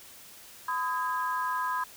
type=tone cluster; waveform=sine; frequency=1011 / 1255 / 1635 Hz; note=B5 / D#6 / G#6; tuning=+40 / +15 / -28 cents; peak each=-29 / -35 / -35 dBFS; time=0.68-1.84 s; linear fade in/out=5 ms; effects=white hiss -50 dBFS RMS until 1.96 s